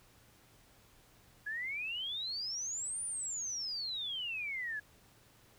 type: exponential two-way sweep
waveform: sine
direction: up then down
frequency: 1661.2 to 9590 to 1661.2 Hz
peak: -36 dBFS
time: 1.46-4.8 s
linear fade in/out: 10 ms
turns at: 3.04 s
effects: added 115 Hz sine -70 dBFS peak until 5.58 s + pink hiss -64 dBFS RMS until 5.58 s